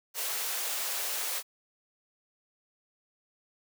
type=high-pass noise; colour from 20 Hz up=white; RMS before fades=-33 dBFS; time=0.14-1.43 s; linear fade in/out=50 ms; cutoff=420 Hz; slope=24 dB/octave; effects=none

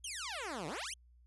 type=exponential two-way sweep; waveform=10% pulse; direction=down then up; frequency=3344 to 140.3 to 3344 Hz; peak=-31 dBFS; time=0.04-0.94 s; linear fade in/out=5 ms; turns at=0.67 s; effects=added 60 Hz sine -60 dBFS peak until 1.26 s + resampled to 24000 Hz

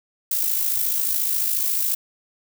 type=noise with amplitude modulation; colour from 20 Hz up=violet; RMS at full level=-20 dBFS; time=0.31-1.95 s; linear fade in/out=5 ms; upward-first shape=sine; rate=54.2 Hz; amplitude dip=50%; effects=none

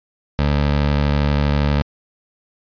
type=tone; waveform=20% pulse; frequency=72.5 Hz; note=D2; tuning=22 cents flat; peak=-10 dBFS; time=0.39-1.82 s; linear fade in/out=0 ms; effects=resampled to 11025 Hz

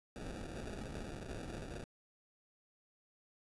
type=noise with sample-and-hold; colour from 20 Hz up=pink; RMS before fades=-45 dBFS; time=0.16-1.84 s; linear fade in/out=0 ms; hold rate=1050 Hz; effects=resampled to 24000 Hz

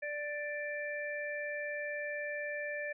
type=harmonic tone; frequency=588 Hz; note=D5; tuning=2 cents sharp; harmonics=1 / 3 / 4; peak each=-39 / -39 / -44 dBFS; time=0.02-2.93 s; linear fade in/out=10 ms; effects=none

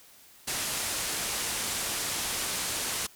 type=low-pass noise; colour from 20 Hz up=white; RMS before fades=-32 dBFS; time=0.47-3.07 s; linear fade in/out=10 ms; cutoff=11000 Hz; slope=24 dB/octave; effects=white hiss -55 dBFS RMS until 3.15 s

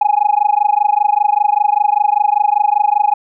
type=tone with amplitude modulation; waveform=sine; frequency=830.6 Hz; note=G#5; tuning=in tune; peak=-5 dBFS; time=0.01-3.14 s; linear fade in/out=5 ms; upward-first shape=sine; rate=25.1 Hz; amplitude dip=100%; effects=tanh soft clip ceiling -4 dBFS

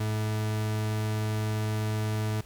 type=tone; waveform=40% pulse; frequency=107.8 Hz; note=A2; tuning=35 cents flat; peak=-26 dBFS; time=0-2.41 s; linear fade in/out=5 ms; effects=added 61 Hz sine -55 dBFS peak until 2.45 s + pink hiss -54 dBFS RMS until 2.45 s

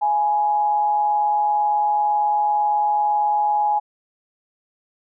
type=tone with amplitude modulation; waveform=sine; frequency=835 Hz; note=G#5; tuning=9 cents sharp; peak=-14 dBFS; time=0.01-3.8 s; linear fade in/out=20 ms; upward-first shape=sine; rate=148 Hz; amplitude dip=45%; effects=none

